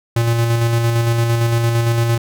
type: tone with tremolo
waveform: square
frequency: 116.54 Hz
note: A#2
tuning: in tune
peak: -13 dBFS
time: 0.16-2.18 s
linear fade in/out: 5 ms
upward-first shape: square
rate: 8.8 Hz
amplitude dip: 30%
effects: none